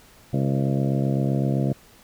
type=harmonic tone with a mistuned harmonic; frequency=67.8 Hz; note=C#2; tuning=38 cents flat; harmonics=2 / 3 / 4 / 5 / 6 / 7 / 8 / 9 / 10; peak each=-22 / -26 / -29 / -31 / -37 / -36 / -36 / -36 / -37 dBFS; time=0.33-1.73 s; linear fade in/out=5 ms; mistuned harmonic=8; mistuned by=-32 cents; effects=pink hiss -52 dBFS RMS until 2.03 s